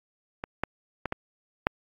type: clicks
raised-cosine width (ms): 0.5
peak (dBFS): -17 / -11 / -14 / -14 / -6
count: 5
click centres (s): 0.439 / 0.636 / 1.057 / 1.124 / 1.669
effects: AAC 32 kbps